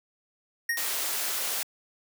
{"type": "tone with exponential decay", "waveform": "square", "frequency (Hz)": 1864.7, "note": "A#6", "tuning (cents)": 0, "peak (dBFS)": -23, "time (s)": [0.69, 0.97], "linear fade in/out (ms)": 5, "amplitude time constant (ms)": 59}
{"type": "noise", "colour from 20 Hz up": "white", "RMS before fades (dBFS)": -30, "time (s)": [0.77, 1.63], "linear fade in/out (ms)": 2}
{"effects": ["high-pass 400 Hz 12 dB/octave"]}